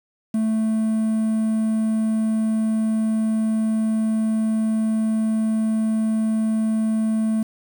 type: tone with quantisation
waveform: triangle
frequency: 220 Hz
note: A3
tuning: in tune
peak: -16 dBFS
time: 0.34-7.43 s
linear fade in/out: 5 ms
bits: 7
effects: none